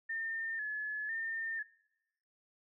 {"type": "tone with vibrato", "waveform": "sine", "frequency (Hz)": 1760, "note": "A6", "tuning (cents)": 0, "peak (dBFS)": -35, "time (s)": [0.09, 1.63], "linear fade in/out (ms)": 10, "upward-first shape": "square", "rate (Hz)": 1, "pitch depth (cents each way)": 49, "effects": ["noise-tail reverb RT60 0.9 s tail -23 dB re dry"]}